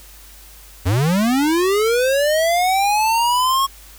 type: linear sweep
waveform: square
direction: up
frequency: 81.5 to 1100 Hz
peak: -15 dBFS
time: 0.85-3.67 s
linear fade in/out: 20 ms
effects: added 50 Hz sine -43 dBFS peak until 3.98 s + white hiss -44 dBFS RMS until 3.98 s